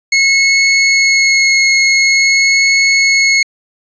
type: tone with vibrato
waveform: sawtooth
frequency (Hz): 2177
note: C#7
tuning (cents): -32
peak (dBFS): -4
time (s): 0.12-3.43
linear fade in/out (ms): 5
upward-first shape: sine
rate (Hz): 0.46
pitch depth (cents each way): 9
effects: resampled to 16000 Hz